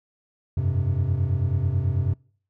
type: chord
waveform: triangle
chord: F suspended second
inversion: none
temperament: equal with one note detuned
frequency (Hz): 88.83 / 98 / 130.81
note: F2 / G2 / C3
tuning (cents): +30 / 0 / 0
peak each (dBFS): -23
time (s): 0.57-2.14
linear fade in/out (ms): 5
effects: noise-tail reverb RT60 0.5 s tail -25 dB re dry